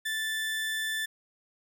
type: tone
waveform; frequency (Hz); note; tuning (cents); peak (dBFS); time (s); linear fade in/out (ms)
30% pulse; 1760; A6; 0; -27; 0.05-1.06; 10
effects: none